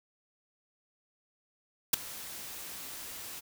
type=noise with ADSR envelope; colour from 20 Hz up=white; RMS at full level=-20 dBFS; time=1.93-3.41 s; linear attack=9 ms; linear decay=6 ms; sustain=-23 dB; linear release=26 ms; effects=none